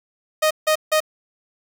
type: tone bursts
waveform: sawtooth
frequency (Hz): 621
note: D#5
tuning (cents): -3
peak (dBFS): -11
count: 3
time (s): 0.42-1.004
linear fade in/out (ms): 10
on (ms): 88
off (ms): 160
effects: 8-bit